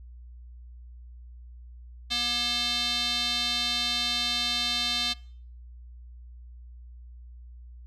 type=tone with band-pass filter; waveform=square; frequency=240 Hz; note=B3; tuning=49 cents flat; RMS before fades=-28 dBFS; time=2.1-5.14 s; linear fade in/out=20 ms; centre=3800 Hz; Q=4.2; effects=noise-tail reverb RT60 0.5 s tail -23 dB re dry + added 60 Hz sine -43 dBFS peak until 7.86 s